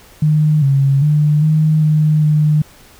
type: tone with pitch steps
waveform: sine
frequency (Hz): 152.8 / 137.5 / 149.9 / 155.4 / 153.4 / 151.7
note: D#3 / C#3 / D3 / D#3 / D#3 / D#3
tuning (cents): -31 / -14 / +36 / -2 / -24 / -44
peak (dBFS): -9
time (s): 0.22-2.62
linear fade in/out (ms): 5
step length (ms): 400
effects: pink hiss -44 dBFS RMS until 2.99 s